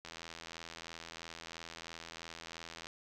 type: click train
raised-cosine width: 0.2 ms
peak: -28 dBFS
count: 235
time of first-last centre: 0.05-2.869 s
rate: 83 Hz
effects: none